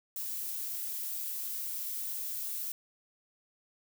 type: noise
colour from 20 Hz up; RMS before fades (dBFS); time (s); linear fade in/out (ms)
violet; -37; 0.16-2.72; 2
effects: none